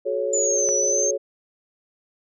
sine chord, F# minor, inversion none, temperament equal with one note detuned, 370 / 429 / 554.4 Hz, F#4 / A4 / C#5, 0 / -44 / 0 cents, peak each -29 / -26 / -24 dBFS, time 0.05-1.18 s, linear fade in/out 20 ms
sine exponential two-way sweep, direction down then up, 7090 to 5880 to 6410 Hz, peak -20 dBFS, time 0.33-1.11 s, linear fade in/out 5 ms, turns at 0.74 s
click, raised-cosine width 0.5 ms, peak -21 dBFS, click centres 0.689 s
effects none

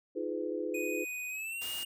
sine chord, F half-diminished seventh, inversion third, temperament just, 314.3 / 349.2 / 419.1 / 502.9 Hz, Eb4 / F4 / Ab4 / Cb5, +18 / 0 / +16 / +31 cents, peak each -38 dBFS, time 0.15-1.05 s, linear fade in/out 20 ms
square tone with pitch glide, 2489 to 2843 Hz, D#7 to F7, 0 to +30 cents, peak -37 dBFS, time 0.74-1.85 s, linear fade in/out 5 ms, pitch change +230 cents, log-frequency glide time 1.29-1.68 s
white noise, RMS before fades -43 dBFS, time 1.61-1.84 s, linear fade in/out 10 ms
effects none

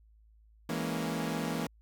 sawtooth chord, A# half-diminished seventh, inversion second, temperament equal, 164.81 / 207.7 / 233.1 / 277.2 Hz, E3 / G#3 / A#3 / C#4, 0 / 0 / 0 / 0 cents, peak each -32 / -36 / -32 / -35 dBFS, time 0.69-1.67 s, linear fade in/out 5 ms, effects added 54 Hz sine -58 dBFS peak until 1.81 s

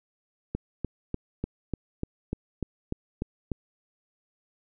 click train, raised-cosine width 3 ms, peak -16 dBFS, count 11, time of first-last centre 0.55-3.517 s, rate 3.37 Hz, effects none

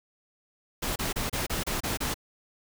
pink noise bursts, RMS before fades -30 dBFS, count 8, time 0.82-2.143 s, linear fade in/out 10 ms, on 140 ms, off 29 ms, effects none

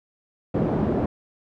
pink band-pass noise, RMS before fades -23 dBFS, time 0.54-1.06 s, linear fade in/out 5 ms, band 120 to 510 Hz, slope 12 dB/octave, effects none

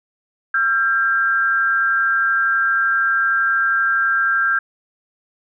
sine tone pair together, 1365.3 / 1598 Hz, F6 / G6, -40 / +33 cents, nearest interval minor third, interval 273 cents, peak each -19 / -16 dBFS, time 0.54-4.59 s, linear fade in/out 5 ms, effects none

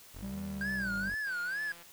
25% pulse linear two-way sweep, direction up then down, 38.88 to 83.1 to 44.16 Hz, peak -40 dBFS, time 0.14-1.15 s, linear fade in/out 10 ms, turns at 0.4 s
triangle tone, 196 Hz, G3, in tune, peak -35 dBFS, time 0.22-1.1 s, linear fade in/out 10 ms
triangle tone with vibrato, 1568 Hz, G6, in tune, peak -31 dBFS, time 0.61-1.72 s, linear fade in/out 2 ms, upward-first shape sine, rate 2.2 Hz, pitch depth 180 cents each way
click train, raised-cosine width 0.3 ms, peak -38 dBFS, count 96, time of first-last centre 1.27-1.826 s, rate 171 Hz
effects white hiss -55 dBFS RMS until 1.92 s

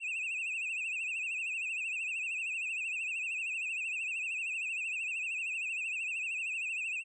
triangle tone with vibrato, 2602 Hz, E7, 23 cents flat, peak -32 dBFS, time 0-7.04 s, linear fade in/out 50 ms, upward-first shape triangle, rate 13 Hz, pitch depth 120 cents each way, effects resampled to 22050 Hz

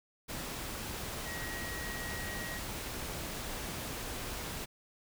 sine tone in noise, 1900 Hz, A#6, 33 cents sharp, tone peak -42 dBFS, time 1.25-2.6 s, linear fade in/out 20 ms, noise pink, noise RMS -40 dBFS, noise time 0.28-4.66 s, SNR -5 dB, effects none

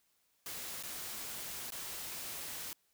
white noise with dropouts, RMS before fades -43 dBFS, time 0.46-2.73 s, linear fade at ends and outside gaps 1 ms, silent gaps 0.827-0.835 / 1.704-1.721 s, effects white hiss -75 dBFS RMS until 2.93 s

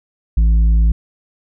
triangle tone with tanh clipping, 55 Hz, A1, in tune, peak -10 dBFS, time 0.37-0.92 s, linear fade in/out 5 ms, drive 10 dB, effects none

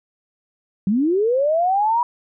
sine linear sweep, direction up, 182.3 to 976 Hz, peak -15 dBFS, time 0.87-2.03 s, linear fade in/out 2 ms, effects none

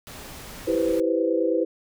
pink noise, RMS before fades -40 dBFS, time 0.07-1 s, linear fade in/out 0 ms
sine chord, C major seventh, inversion first, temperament equal, 329.6 / 392 / 493.9 / 523.3 Hz, E4 / G4 / B4 / C5, 0 / 0 / 0 / 0 cents, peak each -24 / -28 / -24 / -27 dBFS, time 0.67-1.65 s, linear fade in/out 10 ms
effects none

